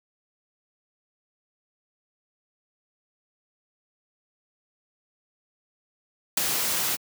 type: noise with ADSR envelope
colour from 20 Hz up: white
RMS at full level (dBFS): -20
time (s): 6.37-6.97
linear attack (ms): 5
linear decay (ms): 14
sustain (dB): -6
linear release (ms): 27
effects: high-pass 100 Hz 12 dB/octave